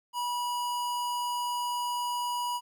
square tone, 972 Hz, B5, 28 cents flat, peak -30 dBFS, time 0.13-2.61 s, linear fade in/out 50 ms, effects 12-bit

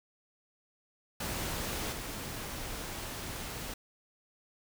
pink noise with level steps, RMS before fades -36 / -40 dBFS, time 1.2-3.74 s, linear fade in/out 5 ms, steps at 1.92 s, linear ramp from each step 5 ms, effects none

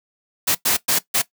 white noise bursts at uneven times, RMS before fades -18 dBFS, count 4, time 0.47-0.55 / 0.65-0.77 / 0.88-0.99 / 1.14-1.22 s, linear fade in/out 10 ms, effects noise-tail reverb RT60 0.1 s tail -17 dB re dry + high-pass 100 Hz 12 dB/octave

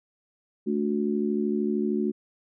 harmonic tone, 73.1 Hz, D2, 7 cents flat, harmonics 3 / 4 / 5, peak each -26 / -30 / -28 dBFS, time 0.66-2.12 s, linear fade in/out 20 ms, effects none

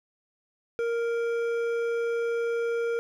sine tone with hard clipping, 466.2 Hz, A#4, in tune, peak -27 dBFS, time 0.79-2.99 s, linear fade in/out 0 ms, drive 9 dB, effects none

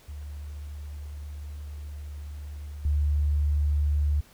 sine tone with level steps, 73.42 Hz, D2, in tune, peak -35 / -21 dBFS, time 0.08-4.21 s, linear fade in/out 10 ms, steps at 2.85 s, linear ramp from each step 2 ms, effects pink hiss -56 dBFS RMS until 4.33 s

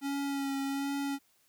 square tone with vibrato, 277.2 Hz, C#4, in tune, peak -32 dBFS, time 0.01-1.19 s, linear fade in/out 50 ms, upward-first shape sine, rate 1.3 Hz, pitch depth 20 cents each way, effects white hiss -69 dBFS RMS until 1.48 s

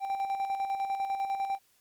triangle tone with tremolo, 784 Hz, G5, in tune, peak -25 dBFS, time 0-1.59 s, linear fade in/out 50 ms, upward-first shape square, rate 10 Hz, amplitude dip 50%, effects white hiss -67 dBFS RMS until 1.8 s + MP3 96 kbps

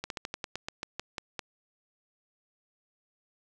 slowing click train, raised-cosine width 0.2 ms, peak -17 dBFS, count 12, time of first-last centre 0.04-1.392 s, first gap 62 ms, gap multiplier 1.13, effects none

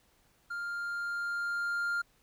triangle tone with level ramp, 1400 Hz, F6, 4 cents sharp, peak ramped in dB -33 to -27 dBFS, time 0.5-2.02 s, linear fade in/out 10 ms, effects pink hiss -68 dBFS RMS until 2.22 s

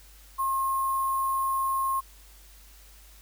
sine tone with sample-and-hold, 1071 Hz, C6, 40 cents sharp, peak -24 dBFS, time 0.38-2.01 s, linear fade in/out 20 ms, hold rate 11025 Hz, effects added 50 Hz sine -51 dBFS peak until 3.21 s + white hiss -55 dBFS RMS until 3.21 s

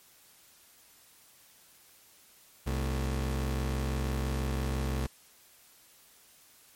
30% pulse tone pair together, 66 / 220.7 Hz, C2 / A3, +16 / +5 cents, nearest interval octave + major sixth, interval 2089 cents, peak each -27 / -35 dBFS, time 2.66-5.07 s, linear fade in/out 10 ms, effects white hiss -59 dBFS RMS until 6.75 s + MP3 64 kbps

